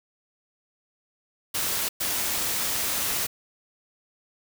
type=noise bursts at uneven times; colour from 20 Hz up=white; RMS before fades=-27 dBFS; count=2; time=1.54-1.89 / 2-3.27 s; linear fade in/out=10 ms; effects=none